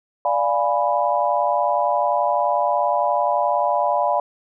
sine chord, D diminished seventh, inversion none, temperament equal, 587.3 / 698.5 / 830.6 / 987.8 Hz, D5 / F5 / Ab5 / Cb6, 0 / 0 / 0 / 0 cents, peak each -22 / -22 / -23 / -22 dBFS, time 0.25-4.2 s, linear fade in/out 2 ms, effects none

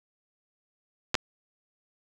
clicks, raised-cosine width 0.2 ms, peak -6 dBFS, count 2, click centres 1.144 / 1.152 s, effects none

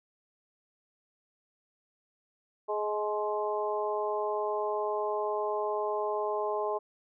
harmonic tone with a mistuned harmonic, 210 Hz, G#3, 19 cents sharp, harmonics 2 / 3 / 4 / 5, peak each -32 / -34 / -35 / -36 dBFS, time 2.68-6.79 s, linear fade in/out 20 ms, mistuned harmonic 4, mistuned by +16 cents, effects none

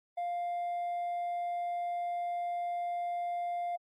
triangle tone with hard clipping, 700 Hz, F5, 4 cents sharp, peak -31 dBFS, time 0.17-3.76 s, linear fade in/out 10 ms, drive 1 dB, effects AAC 64 kbps

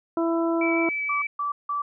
harmonic tone, 332.7 Hz, E4, 16 cents sharp, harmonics 1 / 2 / 3 / 4, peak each -22 / -28 / -32 / -34 dBFS, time 0.17-0.89 s, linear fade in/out 2 ms
sine tone with vibrato, 2300 Hz, D7, 37 cents flat, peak -25 dBFS, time 0.61-1.27 s, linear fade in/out 5 ms, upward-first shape sine, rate 6.5 Hz, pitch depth 9 cents each way
sine tone bursts, 1159 Hz, D6, 23 cents flat, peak -24 dBFS, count 3, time 1.09-1.82 s, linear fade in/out 5 ms, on 130 ms, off 170 ms
effects none

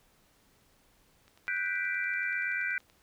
click train, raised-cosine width 0.2 ms, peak -40 dBFS, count 18, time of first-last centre 1.28-2.899 s, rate 10.5 Hz
sine chord, G major seventh, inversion third, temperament equal, 1480 / 1568 / 1975.5 / 2349 Hz, F#6 / G6 / B6 / D7, 0 / 0 / 0 / 0 cents, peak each -35 dBFS, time 1.48-2.78 s, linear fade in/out 0 ms
effects pink hiss -66 dBFS RMS until 3.02 s

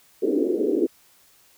white band-pass noise, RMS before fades -22 dBFS, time 0.22-0.87 s, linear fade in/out 10 ms, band 270 to 440 Hz, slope 48 dB/octave, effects white hiss -57 dBFS RMS until 1.57 s

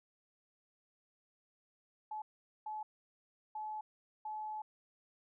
sine tone bursts at uneven times, 858 Hz, A5, 44 cents flat, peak -39 dBFS, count 4, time 2.11-2.22 / 2.66-2.83 / 3.55-3.81 / 4.25-4.62 s, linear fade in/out 5 ms, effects none

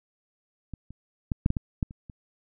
clicks, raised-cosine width 5 ms, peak -24 / -30 / -14 / -9 / -12 / -15 / -13 / -30 / -29 dBFS, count 9, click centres 0.737 / 0.906 / 1.318 / 1.461 / 1.504 / 1.568 / 1.828 / 1.909 / 2.098 s, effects none

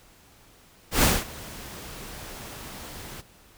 pink noise with ADSR envelope, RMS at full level -18 dBFS, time 0.91-3.22 s, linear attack 120 ms, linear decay 210 ms, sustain -22 dB, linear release 24 ms, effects pink hiss -55 dBFS RMS until 3.57 s

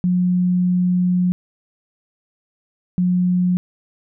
sine tone pair in turn, 180 / 180 Hz, F#3 / F#3, -47 / -47 cents, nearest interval unison, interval 0 cents, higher neither, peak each -14 dBFS, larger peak neither, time 0.04-1.32 / 2.98-3.57 s, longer first, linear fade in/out 0 ms, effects none

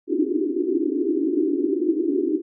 white band-pass noise, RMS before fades -22 dBFS, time 0.07-2.42 s, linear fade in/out 50 ms, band 270 to 390 Hz, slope 96 dB/octave, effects none

